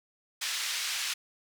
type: band-pass noise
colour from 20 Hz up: white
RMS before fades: -33 dBFS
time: 0.41-1.14 s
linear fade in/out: 10 ms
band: 1700 to 5500 Hz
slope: 12 dB/octave
effects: none